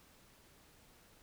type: silence
effects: pink hiss -64 dBFS RMS until 1.22 s